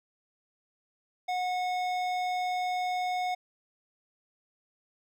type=tone with hard clipping; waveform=sine; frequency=729 Hz; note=F#5; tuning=26 cents flat; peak=-30 dBFS; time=1.28-3.35 s; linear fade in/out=10 ms; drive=13 dB; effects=none